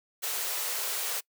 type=high-pass noise; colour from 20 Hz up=white; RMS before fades=-32 dBFS; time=0.22-1.21 s; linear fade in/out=20 ms; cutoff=380 Hz; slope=96 dB/octave; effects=noise-tail reverb RT60 0.1 s tail -24 dB re dry